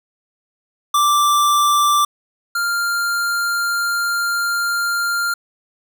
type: tone pair in turn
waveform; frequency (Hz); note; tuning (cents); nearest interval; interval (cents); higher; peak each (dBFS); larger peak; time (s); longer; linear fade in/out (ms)
square; 1174 / 1396.1; D6 / F6; -1 / -1; minor third; 300; second; -13 / -18; first; 0.94-2.05 / 2.55-5.34; second; 5
effects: none